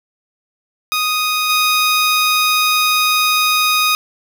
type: tone with level steps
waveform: 15% pulse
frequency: 1244.5 Hz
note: D#6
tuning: in tune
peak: -9 / -6 dBFS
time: 0.92-3.95 s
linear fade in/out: 0 ms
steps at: 1.49 s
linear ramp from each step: 10 ms
effects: none